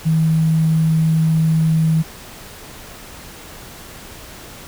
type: tone with sample-and-hold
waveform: sine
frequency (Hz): 160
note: D#3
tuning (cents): +49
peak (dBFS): -12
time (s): 0.05-2.03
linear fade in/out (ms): 20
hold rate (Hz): 11025
effects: pink hiss -37 dBFS RMS until 4.67 s